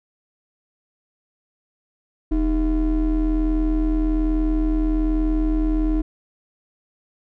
triangle ring-modulated tone, 175.6 Hz, F3, 10 cents sharp, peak -12 dBFS, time 2.31-6.02 s, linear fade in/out 10 ms, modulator 135 Hz, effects none

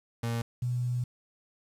35% pulse / sine tone pair in turn, 116.54 / 123.11 Hz, A#2 / B2, 0 / -5 cents, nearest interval minor second, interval 95 cents, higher second, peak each -27 dBFS, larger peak neither, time 0.23-0.42 / 0.62-1.04 s, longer second, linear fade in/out 5 ms, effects resampled to 32000 Hz + 9-bit

